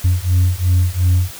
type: beating tone pair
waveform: sine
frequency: 88.5 / 91.3 Hz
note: F2 / F#2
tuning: +23 / -23 cents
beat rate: 2.8 Hz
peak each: -13 dBFS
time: 0.04-1.31 s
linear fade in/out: 10 ms
effects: tanh soft clip ceiling -8 dBFS + white hiss -34 dBFS RMS until 1.39 s